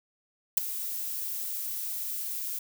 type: noise with ADSR envelope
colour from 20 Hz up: violet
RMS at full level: -19 dBFS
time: 0.57-2.59 s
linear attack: 7 ms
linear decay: 10 ms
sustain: -15 dB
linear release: 5 ms
effects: none